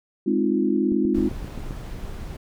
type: chord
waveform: sine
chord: F minor seventh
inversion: first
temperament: equal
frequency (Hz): 207.7 / 261.6 / 311.1 / 349.2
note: Ab3 / C4 / Eb4 / F4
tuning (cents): 0 / 0 / 0 / 0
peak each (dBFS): -24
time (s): 0.26-1.29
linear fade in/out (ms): 10
type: click train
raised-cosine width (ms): 3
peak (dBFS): -21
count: 7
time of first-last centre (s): 0.92-1.708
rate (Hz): 7.61
type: noise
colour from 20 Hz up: brown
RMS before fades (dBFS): -33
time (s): 1.14-2.37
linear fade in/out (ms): 10
effects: none